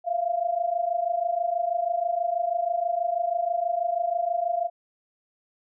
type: tone pair together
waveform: sine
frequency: 672.3 / 698.5 Hz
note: E5 / F5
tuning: +34 / 0 cents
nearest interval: minor second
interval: 66 cents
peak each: -27 / -25 dBFS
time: 0.04-4.7 s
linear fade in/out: 50 ms
effects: none